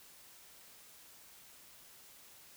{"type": "silence", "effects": ["white hiss -58 dBFS RMS until 2.56 s"]}